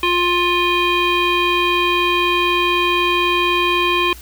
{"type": "tone with frequency modulation", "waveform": "sine", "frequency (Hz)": 1760, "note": "A6", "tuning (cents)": 0, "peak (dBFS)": -14, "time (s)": [0.03, 4.13], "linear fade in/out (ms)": 2, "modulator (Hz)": 704, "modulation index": 2.1, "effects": ["added 60 Hz sine -37 dBFS peak until 4.21 s", "white hiss -41 dBFS RMS until 4.21 s"]}